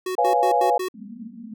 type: tone bursts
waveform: square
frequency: 370 Hz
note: F#4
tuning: in tune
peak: -25 dBFS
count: 5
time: 0.06-0.885 s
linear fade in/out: 5 ms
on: 93 ms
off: 90 ms
type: chord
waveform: sine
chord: C# dominant seventh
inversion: third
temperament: equal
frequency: 493.9 / 554.4 / 698.5 / 830.6 Hz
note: B4 / C#5 / E#5 / G#5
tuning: 0 / 0 / 0 / 0 cents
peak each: -23 / -26 / -21 / -20 dBFS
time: 0.18-0.78 s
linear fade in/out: 5 ms
type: band-pass noise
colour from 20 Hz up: white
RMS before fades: -38 dBFS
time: 0.94-1.54 s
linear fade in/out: 5 ms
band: 200 to 240 Hz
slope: 96 dB/octave
effects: none